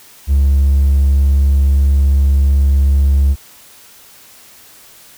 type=tone; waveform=triangle; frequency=69.3 Hz; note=C#2; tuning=in tune; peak=-5 dBFS; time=0.27-3.36 s; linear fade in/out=50 ms; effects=tanh soft clip ceiling -3 dBFS + white hiss -42 dBFS RMS until 5.17 s